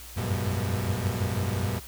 35% pulse tone cluster, 90.2 / 95.7 / 102.3 / 121.2 Hz, F#2 / G2 / G#2 / B2, -44 / -41 / -26 / -32 cents, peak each -30 dBFS, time 0.16-1.8 s, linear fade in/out 20 ms, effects added 60 Hz sine -45 dBFS peak until 1.87 s + white hiss -45 dBFS RMS until 1.87 s

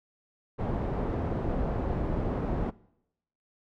pink low-pass noise, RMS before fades -30 dBFS, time 0.58-2.71 s, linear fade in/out 20 ms, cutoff 710 Hz, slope 12 dB/octave, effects noise-tail reverb RT60 0.8 s tail -22 dB re dry

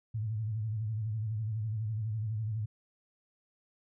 sine tone with vibrato, 109 Hz, A2, 16 cents flat, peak -31 dBFS, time 0.14-2.66 s, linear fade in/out 10 ms, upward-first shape sine, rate 12 Hz, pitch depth 87 cents each way, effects none

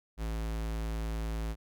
square tone, 55 Hz, A1, in tune, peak -33 dBFS, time 0.17-1.56 s, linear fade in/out 50 ms, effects none

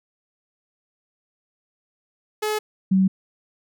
sawtooth / sine tone pair in turn, 426.6 / 190.03 Hz, G#4 / F#3, +46 / +46 cents, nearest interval octave + major second, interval 1400 cents, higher first, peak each -18 / -14 dBFS, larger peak second, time 2.42-2.59 / 2.91-3.08 s, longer neither, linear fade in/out 10 ms, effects none

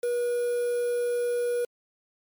triangle tone with quantisation, 483.2 Hz, B4, 38 cents flat, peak -22 dBFS, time 0.03-1.65 s, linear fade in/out 5 ms, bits 7, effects MP3 96 kbps

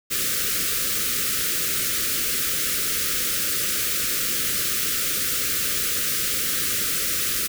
white band-stop noise, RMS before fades -24 dBFS, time 0.1-7.48 s, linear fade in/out 20 ms, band 560 to 1200 Hz, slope 96 dB/octave, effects none

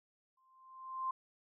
sine tone with exponential growth, 1046.5 Hz, C6, in tune, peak -32 dBFS, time 0.37-1.11 s, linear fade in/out 5 ms, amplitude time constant 160 ms, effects none

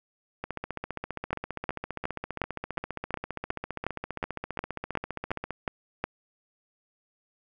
two click trains, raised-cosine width 0.5 ms, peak -18 / -13 dBFS, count 77 / 14, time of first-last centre 0.44-5.507 / 1.33-6.04 s, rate 15 / 2.76 Hz, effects none

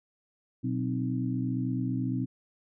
harmonic tone with a mistuned harmonic, 61.7 Hz, B1, 1 cent flat, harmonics 2 / 3 / 4 / 5, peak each -31 / -36 / -31 / -37 dBFS, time 0.63-2.26 s, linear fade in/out 20 ms, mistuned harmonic 4, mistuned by +87 cents, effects none

